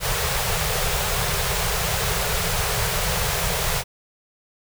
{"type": "band-stop noise", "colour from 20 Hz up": "pink", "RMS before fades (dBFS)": -23, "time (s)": [0, 3.84], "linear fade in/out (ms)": 50, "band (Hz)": [180, 390], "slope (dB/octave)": 96, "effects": []}